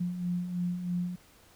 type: beating tone pair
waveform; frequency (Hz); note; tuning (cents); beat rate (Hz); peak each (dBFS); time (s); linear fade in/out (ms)
sine; 174.61 / 177.71; F3 / F3; 0 / +30; 3.1; -38 / -30; 0-1.16; 10
effects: pink hiss -59 dBFS RMS until 1.55 s